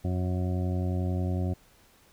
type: harmonic tone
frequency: 91 Hz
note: F#2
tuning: 28 cents flat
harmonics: 1 / 2 / 3 / 4 / 6 / 7 / 8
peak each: -27 / -33 / -37 / -39 / -43 / -44 / -45 dBFS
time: 0.04-1.54 s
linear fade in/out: 10 ms
effects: pink hiss -60 dBFS RMS until 2.12 s